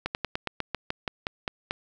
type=slowing click train; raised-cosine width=0.3 ms; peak=-12 dBFS; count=12; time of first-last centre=0.06-1.709 s; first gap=89 ms; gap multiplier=1.1; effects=none